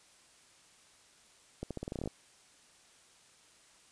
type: accelerating click train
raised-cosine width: 2 ms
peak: -24 dBFS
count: 12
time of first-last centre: 1.63-2.075 s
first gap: 77 ms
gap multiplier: 0.86
effects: white hiss -62 dBFS RMS until 3.91 s + resampled to 22050 Hz